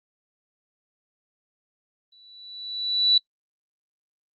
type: tone with exponential growth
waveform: sine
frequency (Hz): 3951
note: B7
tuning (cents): 0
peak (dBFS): -13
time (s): 2.12-3.18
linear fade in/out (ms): 5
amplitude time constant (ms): 230
effects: noise-tail reverb RT60 0.1 s tail -24 dB re dry + Opus 24 kbps